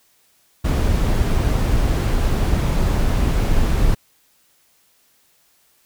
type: noise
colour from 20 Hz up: brown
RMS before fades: -17 dBFS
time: 0.64-3.95 s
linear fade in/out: 10 ms
effects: white hiss -59 dBFS RMS until 5.85 s